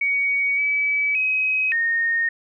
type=tone with pitch steps; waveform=sine; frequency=2247 / 2290 / 2535 / 1845 Hz; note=C#7 / D7 / D#7 / A#6; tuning=+23 / -44 / +32 / -18 cents; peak=-18 dBFS; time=0.01-2.29 s; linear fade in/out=5 ms; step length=570 ms; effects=none